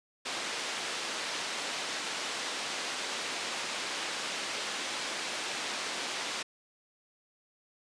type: band-pass noise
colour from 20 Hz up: white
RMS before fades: -36 dBFS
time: 0.25-6.43 s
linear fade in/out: 10 ms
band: 270 to 4600 Hz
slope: 12 dB/octave
effects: resampled to 22050 Hz